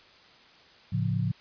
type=chord; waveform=sine; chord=A augmented; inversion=none; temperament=equal; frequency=110 / 138.59 / 174.61 Hz; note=A2 / C#3 / E#3; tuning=0 / 0 / 0 cents; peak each=-28 / -30 / -30 dBFS; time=0.92-1.32 s; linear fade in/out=10 ms; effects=white hiss -55 dBFS RMS until 1.4 s + resampled to 11025 Hz